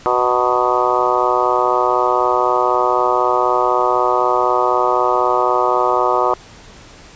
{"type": "harmonic tone with a mistuned harmonic", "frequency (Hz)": 124, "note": "B2", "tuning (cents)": 7, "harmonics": [3, 4, 5, 6, 7, 8, 9, 10], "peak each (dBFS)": [-21, -21, -21, -21, -21, -21, -21, -21], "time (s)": [0.06, 6.34], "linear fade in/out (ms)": 0, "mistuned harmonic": 7, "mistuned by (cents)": 47, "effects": ["pink hiss -41 dBFS RMS until 7.15 s", "resampled to 16000 Hz"]}